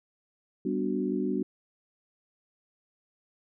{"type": "chord", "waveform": "sine", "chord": "G major seventh", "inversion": "none", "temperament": "equal", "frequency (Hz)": [196, 246.9, 293.7, 370], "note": ["G3", "B3", "D4", "F#4"], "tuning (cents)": [0, 0, 0, 0], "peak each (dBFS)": -32, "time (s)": [0.65, 1.43], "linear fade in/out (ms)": 5, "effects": []}